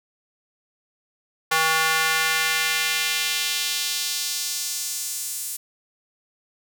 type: tone with high-pass filter sweep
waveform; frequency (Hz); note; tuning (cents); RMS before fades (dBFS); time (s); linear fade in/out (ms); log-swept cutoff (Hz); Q
square; 160; D#3; +49; -24; 1.51-5.57; 10; 1100 to 9100; 1.2
effects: none